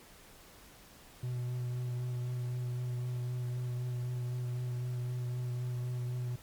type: tone with vibrato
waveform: triangle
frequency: 123.47 Hz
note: B2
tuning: in tune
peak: -31 dBFS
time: 1.23-6.36 s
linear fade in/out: 5 ms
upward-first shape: sine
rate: 3.9 Hz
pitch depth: 15 cents each way
effects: pink hiss -56 dBFS RMS until 6.42 s + MP3 96 kbps